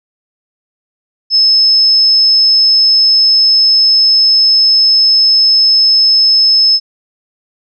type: tone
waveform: sine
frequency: 5210 Hz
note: E8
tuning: 21 cents flat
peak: -5 dBFS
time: 1.3-6.8 s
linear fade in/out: 50 ms
effects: none